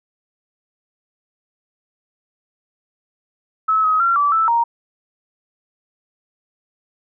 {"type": "tone with pitch steps", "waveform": "sine", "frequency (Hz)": [1296, 1267, 1369, 1157, 1319, 934], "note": ["E6", "D#6", "F6", "D6", "E6", "A#5"], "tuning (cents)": [-30, 31, -35, -26, 1, 3], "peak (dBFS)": -13, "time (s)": [3.68, 4.64], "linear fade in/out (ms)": 10, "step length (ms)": 160, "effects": []}